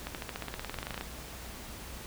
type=accelerating click train; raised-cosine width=0.3 ms; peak=-20 dBFS; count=19; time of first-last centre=0.07-1.01 s; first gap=78 ms; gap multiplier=0.95; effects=added 60 Hz sine -49 dBFS peak until 2.06 s + pink hiss -45 dBFS RMS until 2.06 s